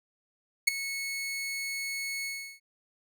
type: tone with ADSR envelope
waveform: sawtooth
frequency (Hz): 2200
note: C#7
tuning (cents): -14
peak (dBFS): -13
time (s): 0.67-2.6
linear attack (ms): 10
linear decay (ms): 10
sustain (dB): -16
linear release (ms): 350
effects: none